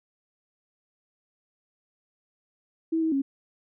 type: tone with pitch steps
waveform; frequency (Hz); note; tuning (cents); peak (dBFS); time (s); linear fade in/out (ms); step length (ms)
sine; 324.9 / 320.6 / 274; E4 / E4 / C#4; -25 / -48 / -20; -22; 2.92-3.22; 10; 100
effects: none